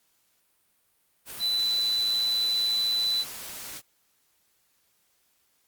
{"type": "tone in noise", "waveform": "sine", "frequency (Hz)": 3993, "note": "B7", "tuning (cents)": 18, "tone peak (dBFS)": -23, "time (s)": [1.39, 3.25], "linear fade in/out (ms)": 50, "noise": "white", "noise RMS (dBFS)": -39, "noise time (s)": [1.25, 3.82], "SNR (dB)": 13, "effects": ["white hiss -69 dBFS RMS until 5.67 s", "Opus 48 kbps"]}